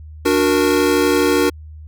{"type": "chord", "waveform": "square", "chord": "D augmented", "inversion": "none", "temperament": "equal with one note detuned", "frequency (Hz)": [293.7, 366, 466.2], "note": ["D4", "F#4", "A#4"], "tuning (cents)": [0, -19, 0], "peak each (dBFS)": -18, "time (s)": [0.25, 1.5], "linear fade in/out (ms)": 10, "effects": ["added 77 Hz sine -33 dBFS peak until 1.87 s"]}